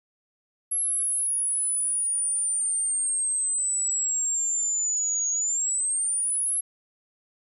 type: exponential two-way sweep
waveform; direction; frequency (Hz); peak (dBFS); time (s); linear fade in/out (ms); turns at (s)
sine; down then up; 11175 to 6645 to 11175; -23; 0.71-6.61; 10; 5.31
effects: none